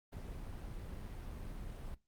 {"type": "noise", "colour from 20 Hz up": "brown", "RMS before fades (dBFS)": -45, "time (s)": [0.12, 1.95], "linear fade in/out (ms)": 10, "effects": ["noise-tail reverb RT60 0.2 s tail -19 dB re dry", "Opus 32 kbps"]}